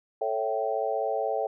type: chord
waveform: sine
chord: A dominant seventh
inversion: none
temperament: equal with one note detuned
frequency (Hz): 440 / 554.4 / 659.3 / 775.4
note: A4 / C#5 / E5 / G5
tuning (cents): 0 / 0 / 0 / -19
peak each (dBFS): -31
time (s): 0.21-1.47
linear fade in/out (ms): 5
effects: none